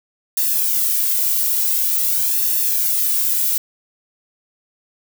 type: noise with flanger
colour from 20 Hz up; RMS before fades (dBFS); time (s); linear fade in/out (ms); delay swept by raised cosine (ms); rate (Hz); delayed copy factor
violet; -18; 0.37-3.58; 2; 1.1 to 2.1; 0.47; +0.8
effects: none